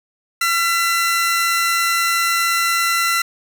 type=tone pair together; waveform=sawtooth; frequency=1364 / 2001 Hz; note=F6 / B6; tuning=-41 / +22 cents; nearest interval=perfect fifth; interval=663 cents; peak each=-14 / -16 dBFS; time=0.41-3.22 s; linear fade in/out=5 ms; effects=none

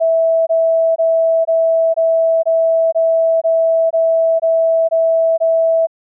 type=tone bursts; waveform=sine; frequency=655 Hz; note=E5; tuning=11 cents flat; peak=-10 dBFS; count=12; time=0-5.871 s; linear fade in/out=20 ms; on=470 ms; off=21 ms; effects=none

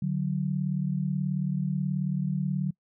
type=tone pair together; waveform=sine; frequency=147.2 / 185.7 Hz; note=D3 / F#3; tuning=+4 / +7 cents; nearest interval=major third; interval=403 cents; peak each=-28 dBFS; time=0.02-2.71 s; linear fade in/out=5 ms; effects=noise-tail reverb RT60 0.1 s tail -25 dB re dry

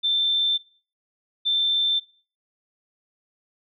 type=tone pair in turn; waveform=sine; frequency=3557 / 3557 Hz; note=A7 / A7; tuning=+18 / +18 cents; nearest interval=unison; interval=0 cents; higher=neither; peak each=-19 / -19 dBFS; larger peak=neither; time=0.03-0.58 / 1.45-2 s; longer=neither; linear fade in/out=20 ms; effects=noise-tail reverb RT60 0.4 s tail -18 dB re dry

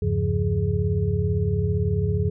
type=tone cluster; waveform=sine; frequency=79.7 / 97.5 / 135.1 / 170 / 418.8 Hz; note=D#2 / G2 / C#3 / F3 / G#4; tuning=+42 / -9 / -44 / -46 / +15 cents; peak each=-27 / -23 / -28 / -28 / -28 dBFS; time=0.02-2.3 s; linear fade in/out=5 ms; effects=none

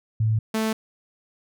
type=tone pair in turn; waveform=sine / sawtooth; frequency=110 / 220 Hz; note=A2 / A3; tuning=0 / 0 cents; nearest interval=octave; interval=1200 cents; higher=second; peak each=-18 dBFS; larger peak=neither; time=0.2-0.39 / 0.54-0.73 s; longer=neither; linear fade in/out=5 ms; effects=none

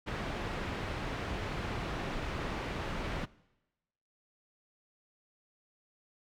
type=low-pass noise; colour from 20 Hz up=pink; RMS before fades=-37 dBFS; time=0.06-3.26 s; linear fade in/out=20 ms; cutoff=2700 Hz; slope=12 dB/octave; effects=noise-tail reverb RT60 1.0 s tail -22 dB re dry

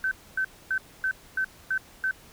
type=tone bursts; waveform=sine; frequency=1535 Hz; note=G6; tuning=37 cents flat; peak=-23 dBFS; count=7; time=0.04-2.111 s; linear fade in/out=2 ms; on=73 ms; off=260 ms; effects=pink hiss -52 dBFS RMS until 2.32 s

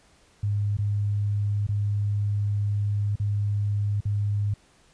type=tone with dropouts; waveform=sine; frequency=102.6 Hz; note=G#2; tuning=21 cents flat; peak=-22 dBFS; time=0.43-4.54 s; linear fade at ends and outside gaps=5 ms; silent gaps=0.77-0.786 / 1.668-1.688 / 3.157-3.198 / 4.006-4.053 s; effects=pink hiss -59 dBFS RMS until 4.93 s + resampled to 22050 Hz

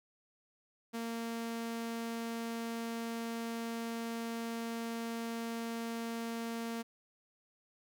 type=tone; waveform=sawtooth; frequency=230.3 Hz; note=A#3; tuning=21 cents flat; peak=-33 dBFS; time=0.93-6.83 s; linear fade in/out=20 ms; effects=none

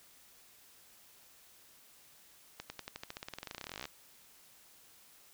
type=accelerating click train; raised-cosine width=0.2 ms; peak=-24 dBFS; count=30; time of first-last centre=2.6-3.854 s; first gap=100 ms; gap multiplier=0.93; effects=white hiss -61 dBFS RMS until 5.33 s

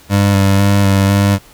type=tone with vibrato; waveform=25% pulse; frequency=99.1 Hz; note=G2; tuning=19 cents sharp; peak=-5 dBFS; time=0.09-1.39 s; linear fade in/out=50 ms; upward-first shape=square; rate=2 Hz; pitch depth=18 cents each way; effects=pink hiss -43 dBFS RMS until 1.53 s

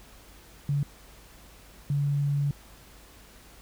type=tone bursts at uneven times; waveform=sine; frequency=142.8 Hz; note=D3; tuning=48 cents flat; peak=-23 dBFS; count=2; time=0.69-0.83 / 1.9-2.51 s; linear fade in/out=2 ms; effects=added 50 Hz sine -54 dBFS peak until 3.61 s + pink hiss -53 dBFS RMS until 3.61 s

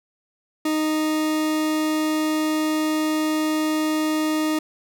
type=tone; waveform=40% pulse; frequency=310 Hz; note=D#4; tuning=6 cents flat; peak=-19 dBFS; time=0.65-4.59 s; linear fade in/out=5 ms; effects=none

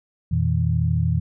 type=tone cluster; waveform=sine; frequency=85.7 / 118.9 / 160.4 Hz; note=F2 / A#2 / E3; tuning=-32 / +35 / -47 cents; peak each=-22 dBFS; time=0.31-1.2 s; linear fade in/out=10 ms; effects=none

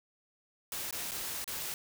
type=noise with dropouts; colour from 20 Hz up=white; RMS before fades=-38 dBFS; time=0.72-1.74 s; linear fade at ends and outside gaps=1 ms; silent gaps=0.909-0.926 / 1.111-1.117 / 1.443-1.477 s; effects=none

